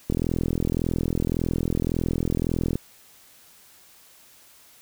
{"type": "click train", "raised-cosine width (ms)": 3, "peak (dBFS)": -11, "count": 112, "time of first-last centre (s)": [0.1, 2.756], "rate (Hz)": 41.8, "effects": ["white hiss -53 dBFS RMS until 4.81 s"]}